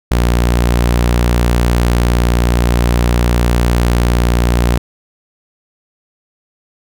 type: tone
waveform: sawtooth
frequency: 59.5 Hz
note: A#1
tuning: 36 cents sharp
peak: -6 dBFS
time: 0.11-4.78 s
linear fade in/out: 5 ms
effects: none